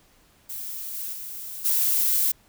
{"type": "noise with level steps", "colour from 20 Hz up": "violet", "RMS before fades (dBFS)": [-34, -32, -36, -22], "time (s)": [0.49, 2.32], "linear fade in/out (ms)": 10, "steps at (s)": [0.93, 1.12, 1.64], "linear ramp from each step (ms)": 20, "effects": ["pink hiss -59 dBFS RMS until 2.48 s"]}